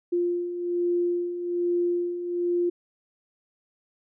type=beating tone pair; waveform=sine; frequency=349 / 350.2 Hz; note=F4 / F4; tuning=-1 / +5 cents; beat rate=1.2 Hz; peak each=-31 / -24 dBFS; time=0.12-2.7 s; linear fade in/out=10 ms; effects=none